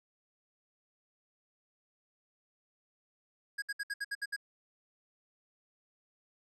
square tone bursts, 1644 Hz, G#6, 18 cents flat, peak -34 dBFS, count 8, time 3.58-4.364 s, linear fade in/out 10 ms, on 42 ms, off 64 ms, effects low-pass 9000 Hz 12 dB/octave

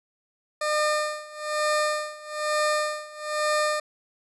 20% pulse tone with tremolo, 605 Hz, D#5, 49 cents flat, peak -16 dBFS, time 0.61-3.8 s, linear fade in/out 5 ms, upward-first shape sine, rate 1.1 Hz, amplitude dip 90%, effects resampled to 24000 Hz

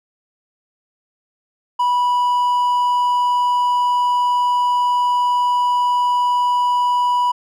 triangle tone, 981 Hz, B5, 12 cents flat, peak -12 dBFS, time 1.79-7.32 s, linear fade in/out 10 ms, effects none

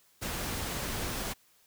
pink noise, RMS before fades -35 dBFS, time 0.21-1.34 s, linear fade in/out 20 ms, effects white hiss -65 dBFS RMS until 1.66 s

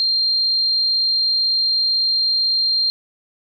sine tone, 4186 Hz, C8, in tune, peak -15 dBFS, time 0-2.9 s, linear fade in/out 0 ms, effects none

